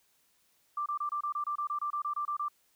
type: tone bursts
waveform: sine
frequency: 1179 Hz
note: D6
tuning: 6 cents sharp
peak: -30 dBFS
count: 15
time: 0.77-2.484 s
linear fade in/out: 5 ms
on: 90 ms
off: 26 ms
effects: white hiss -70 dBFS RMS until 2.75 s